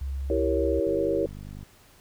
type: tone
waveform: sine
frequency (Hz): 68.1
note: C#2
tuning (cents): -30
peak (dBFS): -28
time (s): 0.01-0.8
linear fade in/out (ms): 5
type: chord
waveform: sine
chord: E diminished seventh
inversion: none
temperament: equal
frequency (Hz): 329.6 / 392 / 466.2 / 554.4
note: E4 / G4 / Bb4 / Db5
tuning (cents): 0 / 0 / 0 / 0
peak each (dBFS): -28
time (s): 0.3-1.26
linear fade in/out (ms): 2
type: click train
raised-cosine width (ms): 5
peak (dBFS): -29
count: 39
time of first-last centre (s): 0.87-1.63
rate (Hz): 50
effects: pink hiss -56 dBFS RMS until 2 s